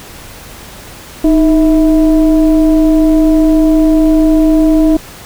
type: tone with frequency modulation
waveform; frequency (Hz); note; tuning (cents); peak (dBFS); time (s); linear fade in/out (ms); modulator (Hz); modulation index
sine; 311.6; D#4; +3; -5; 1.24-4.97; 5; 339; 0.6
effects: pink hiss -32 dBFS RMS until 5.25 s